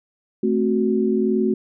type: chord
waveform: sine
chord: F# diminished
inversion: first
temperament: equal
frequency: 220 / 261.6 / 370 Hz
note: A3 / C4 / F#4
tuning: 0 / 0 / 0 cents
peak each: -20 / -24 / -20 dBFS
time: 0.43-1.54 s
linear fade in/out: 5 ms
effects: none